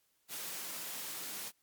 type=high-pass noise; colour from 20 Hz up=white; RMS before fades=-42 dBFS; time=0.28-1.52 s; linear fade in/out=50 ms; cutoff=140 Hz; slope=24 dB/octave; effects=white hiss -75 dBFS RMS until 1.62 s + MP3 96 kbps